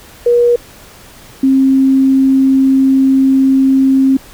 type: tone pair in turn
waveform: sine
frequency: 479.2 / 267.1 Hz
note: A#4 / C4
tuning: +48 / +36 cents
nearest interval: minor seventh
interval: 1012 cents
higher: first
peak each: -6 dBFS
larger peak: neither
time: 0.26-0.56 / 1.43-4.17 s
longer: second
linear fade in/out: 5 ms
effects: pink hiss -38 dBFS RMS until 4.33 s